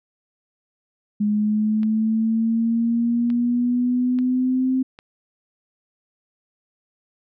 sine linear sweep, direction up, 207.7 to 261 Hz, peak -17 dBFS, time 1.2-4.83 s, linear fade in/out 10 ms
clicks, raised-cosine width 0.3 ms, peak -25 dBFS, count 4, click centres 1.832 / 3.302 / 4.188 / 4.989 s
effects none

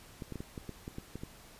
clicks, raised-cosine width 3 ms, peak -27 dBFS, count 10, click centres 0.222 / 0.323 / 0.357 / 0.405 / 0.578 / 0.693 / 0.879 / 0.984 / 1.156 / 1.235 s, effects pink hiss -55 dBFS RMS until 1.59 s + resampled to 32000 Hz

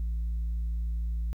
sine tone, 56.5 Hz, A1, 47 cents sharp, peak -25 dBFS, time 0-1.33 s, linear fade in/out 0 ms, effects tanh soft clip ceiling -27 dBFS + 11-bit

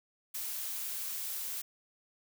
blue noise, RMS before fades -38 dBFS, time 0.34-1.62 s, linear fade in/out 10 ms, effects none

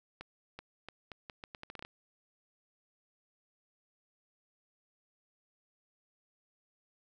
accelerating click train, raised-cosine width 0.3 ms, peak -28 dBFS, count 13, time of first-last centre 0.21-1.85 s, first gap 380 ms, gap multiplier 0.78, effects none

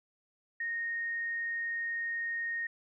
sine tone, 1856 Hz, A#6, 8 cents flat, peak -32 dBFS, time 0.6-2.67 s, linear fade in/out 5 ms, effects none

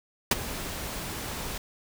pink noise with ADSR envelope, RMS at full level -18 dBFS, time 0.31-1.58 s, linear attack 5 ms, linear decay 24 ms, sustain -17 dB, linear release 4 ms, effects none

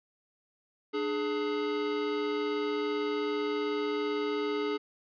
square tone pair together, 297.4 / 420 Hz, D4 / G#4, +22 / +19 cents, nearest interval tritone, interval 597 cents, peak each -35 / -31 dBFS, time 0.93-4.78 s, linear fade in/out 20 ms, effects resampled to 11025 Hz

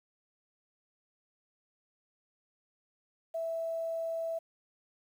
sine tone with quantisation, 658 Hz, E5, 3 cents flat, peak -32 dBFS, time 3.34-4.39 s, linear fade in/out 10 ms, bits 10, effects none

